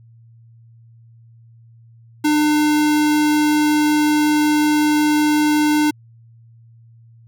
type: tone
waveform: square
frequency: 300.9 Hz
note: D4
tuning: 42 cents sharp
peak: -14 dBFS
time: 2.24-5.91 s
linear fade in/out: 10 ms
effects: added 115 Hz sine -44 dBFS peak until 7.27 s